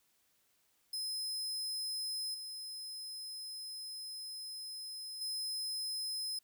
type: tone with level steps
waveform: sawtooth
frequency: 5100 Hz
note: D#8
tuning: 42 cents sharp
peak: -34 / -40 / -34 dBFS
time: 0.93-6.39 s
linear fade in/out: 5 ms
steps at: 2.34 / 5.21 s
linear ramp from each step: 5 ms
effects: white hiss -74 dBFS RMS until 6.43 s